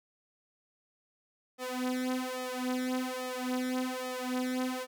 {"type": "tone with flanger", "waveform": "sawtooth", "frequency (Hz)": 254, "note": "B3", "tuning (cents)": 49, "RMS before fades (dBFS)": -34, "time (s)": [1.58, 4.87], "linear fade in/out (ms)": 50, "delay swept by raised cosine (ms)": [1.6, 4.5], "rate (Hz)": 1.2, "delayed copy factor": 1, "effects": []}